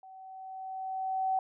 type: tone with level ramp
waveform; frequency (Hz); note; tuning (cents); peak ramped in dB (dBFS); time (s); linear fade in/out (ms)
sine; 760; F#5; +46; -48 to -25; 0.03-1.39; 2
effects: none